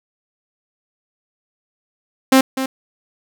sawtooth tone with echo, 264.2 Hz, C4, 17 cents sharp, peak -4 dBFS, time 2.32-2.41 s, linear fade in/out 5 ms, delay 250 ms, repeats 1, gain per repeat -11 dB, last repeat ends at 2.66 s, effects none

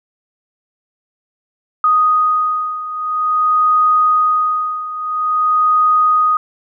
sine beating tone pair, 1244.5 / 1244.99 Hz, D#6 / D#6, 0 / +1 cents, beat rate 0.49 Hz, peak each -13 / -17 dBFS, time 1.84-6.37 s, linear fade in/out 2 ms, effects none

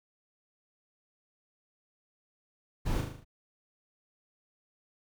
brown noise with echo, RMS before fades -29 dBFS, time 2.85-3.02 s, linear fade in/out 20 ms, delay 38 ms, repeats 6, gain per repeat -4 dB, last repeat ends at 3.248 s, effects none

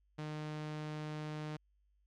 sawtooth tone, 152.6 Hz, D#3, 33 cents flat, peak -36 dBFS, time 0.18-1.57 s, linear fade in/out 10 ms, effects added 50 Hz sine -70 dBFS peak until 2.06 s + low-pass 5000 Hz 12 dB/octave

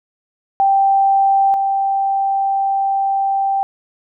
sine tone pair in turn, 784 / 784 Hz, G5 / G5, 0 / 0 cents, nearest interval unison, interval 0 cents, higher neither, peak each -10 / -14 dBFS, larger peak first, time 0.6-1.54 / 1.54-3.63 s, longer second, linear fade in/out 0 ms, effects none

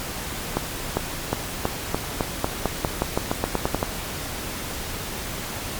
accelerating click train, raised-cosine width 1 ms, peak -6 dBFS, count 17, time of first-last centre 0.57-3.829 s, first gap 400 ms, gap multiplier 0.9, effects pink hiss -31 dBFS RMS until 5.79 s + MP3 96 kbps

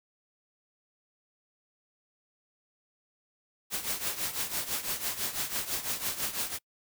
white noise with tremolo, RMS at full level -30 dBFS, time 3.7-6.59 s, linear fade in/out 50 ms, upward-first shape triangle, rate 6 Hz, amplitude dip 80%, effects noise-tail reverb RT60 0.1 s tail -26 dB re dry

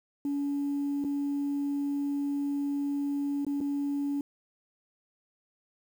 sine tone with dropouts, 283.7 Hz, C#4, 40 cents sharp, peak -26 dBFS, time 0.25-4.21 s, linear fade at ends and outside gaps 2 ms, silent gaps 1.041-1.047 / 3.449-3.466 / 3.605-3.611 s, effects tanh soft clip ceiling -25 dBFS + 9-bit

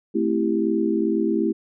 sine chord, A minor seventh, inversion none, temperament equal, 220 / 261.6 / 329.6 / 392 Hz, A3 / C4 / E4 / G4, 0 / 0 / 0 / 0 cents, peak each -24 / -28 / -22 / -25 dBFS, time 0.14-1.53 s, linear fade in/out 20 ms, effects none

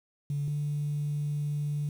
sine tone pair in turn, 143.8 / 146.82 Hz, D3 / D3, -36 / 0 cents, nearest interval unison, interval 36 cents, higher second, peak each -27 dBFS, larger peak neither, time 0.3-0.48 / 0.48-1.89 s, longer second, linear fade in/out 2 ms, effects tanh soft clip ceiling -24 dBFS + 9-bit

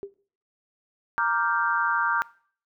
sine tone with exponential decay, 398 Hz, G4, 26 cents sharp, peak -28 dBFS, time 0.03-0.14 s, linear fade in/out 0 ms, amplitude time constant 23 ms
sine chord, G minor seventh, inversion first, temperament equal, 932.3 / 1174.7 / 1396.9 / 1568 Hz, Bb5 / D6 / F6 / G6, 0 / 0 / 0 / 0 cents, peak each -27 dBFS, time 1.18-2.22 s, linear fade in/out 0 ms
effects noise-tail reverb RT60 0.5 s tail -21 dB re dry

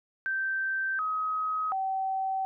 sine tone with pitch steps, 1559 / 1267 / 767 Hz, G6 / D#6 / G5, -10 / +31 / -38 cents, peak -27 dBFS, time 0.26-2.45 s, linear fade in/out 0 ms, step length 730 ms, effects none

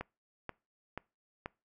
click train, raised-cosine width 0.5 ms, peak -23 dBFS, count 4, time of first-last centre 0.01-1.459 s, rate 2.07 Hz, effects noise-tail reverb RT60 0.3 s tail -24 dB re dry

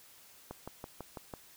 click train, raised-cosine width 1 ms, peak -27 dBFS, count 6, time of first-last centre 0.51-1.338 s, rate 6.04 Hz, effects white hiss -58 dBFS RMS until 1.56 s

